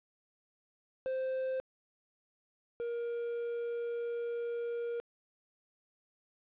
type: tone pair in turn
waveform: triangle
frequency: 522 / 471.5 Hz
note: C5 / A#4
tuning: -4 / +20 cents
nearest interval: major second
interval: 176 cents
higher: first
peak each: -30 / -32 dBFS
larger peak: first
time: 1.06-1.6 / 2.8-5 s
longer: second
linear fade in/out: 0 ms
effects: resampled to 8000 Hz + 11-bit